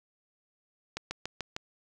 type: slowing click train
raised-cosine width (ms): 0.2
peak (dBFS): -17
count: 5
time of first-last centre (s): 0.97-1.565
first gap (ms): 140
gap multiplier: 1.04
effects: none